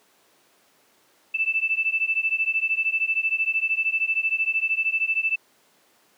sine beating tone pair, 2637 / 2650 Hz, E7 / E7, 0 / +9 cents, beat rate 13 Hz, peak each -24 dBFS, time 1.34-5.36 s, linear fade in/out 10 ms, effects pink hiss -60 dBFS RMS until 6.17 s + high-pass 300 Hz 12 dB/octave

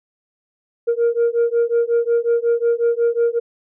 sine beating tone pair, 466.2 / 471.7 Hz, A#4 / A#4, 0 / +20 cents, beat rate 5.5 Hz, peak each -16 / -16 dBFS, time 0.87-3.4 s, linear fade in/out 20 ms, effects tanh soft clip ceiling -11 dBFS

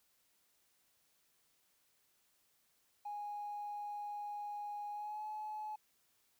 triangle tone with pitch glide, 827 to 853.7 Hz, G#5 to G#5, -8 to +47 cents, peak -37 dBFS, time 3.05-5.76 s, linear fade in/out 10 ms, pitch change +55 cents, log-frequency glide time 4.91-5.25 s, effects tanh soft clip ceiling -38 dBFS + white hiss -75 dBFS RMS until 6.39 s

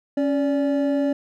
triangle tone pair together, 277.2 / 579.3 Hz, C#4 / D5, 0 / -24 cents, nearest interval octave + minor second, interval 1276 cents, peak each -18 / -22 dBFS, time 0.17-1.13 s, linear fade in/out 5 ms, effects none

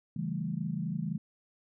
sine chord, A dominant seventh, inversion first, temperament equal, 138.59 / 164.81 / 196 / 220 Hz, C#3 / E3 / G3 / A3, 0 / 0 / 0 / 0 cents, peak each -39 / -34 / -37 / -39 dBFS, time 0.16-1.18 s, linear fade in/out 5 ms, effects none

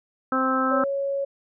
harmonic tone, 261.6 Hz, C4, in tune, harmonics 1 / 2 / 3 / 4 / 5 / 6, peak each -25 / -28 / -33 / -31 / -23 / -33 dBFS, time 0.32-0.84 s, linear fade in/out 2 ms
sine tone, 554.4 Hz, C#5, in tune, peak -23 dBFS, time 0.71-1.25 s, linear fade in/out 10 ms
effects none

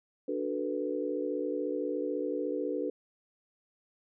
sine chord, B minor seventh, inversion first, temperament equal, 293.7 / 370 / 440 / 493.9 Hz, D4 / F#4 / A4 / B4, 0 / 0 / 0 / 0 cents, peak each -35 / -37 / -36 / -35 dBFS, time 0.28-2.9 s, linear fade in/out 5 ms, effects none

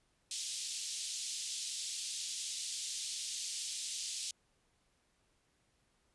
white band-pass noise, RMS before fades -41 dBFS, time 0.31-4.31 s, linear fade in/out 2 ms, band 3200 to 8400 Hz, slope 24 dB/octave, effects pink hiss -75 dBFS RMS until 6.14 s + resampled to 24000 Hz

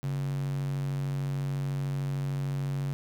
square tone with high-pass filter, 46.8 Hz, F#1, 20 cents sharp, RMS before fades -31 dBFS, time 0.03-2.93 s, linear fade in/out 0 ms, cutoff 130 Hz, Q 5.6, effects none

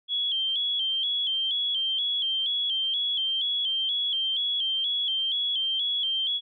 sine tone with vibrato, 3253 Hz, G#7, 37 cents flat, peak -24 dBFS, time 0.08-6.41 s, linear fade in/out 50 ms, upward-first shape square, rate 2.1 Hz, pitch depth 57 cents each way, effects none

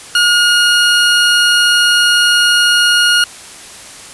20% pulse tone, 1433 Hz, F6, 44 cents sharp, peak -3 dBFS, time 0.15-3.24 s, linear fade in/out 2 ms, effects white hiss -33 dBFS RMS until 4.13 s + resampled to 24000 Hz

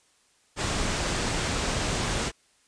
pink low-pass noise, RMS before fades -28 dBFS, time 0.56-2.32 s, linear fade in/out 50 ms, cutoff 9000 Hz, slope 48 dB/octave, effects white hiss -64 dBFS RMS until 2.67 s + resampled to 22050 Hz

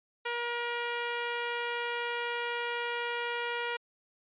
10% pulse tone, 476 Hz, A#4, 36 cents sharp, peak -23 dBFS, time 0.25-3.77 s, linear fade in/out 10 ms, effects resampled to 8000 Hz

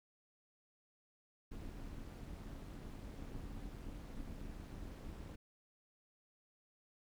brown noise with amplitude modulation, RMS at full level -45 dBFS, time 1.51-5.36 s, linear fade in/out 10 ms, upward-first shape sine, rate 248 Hz, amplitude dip 70%, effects none

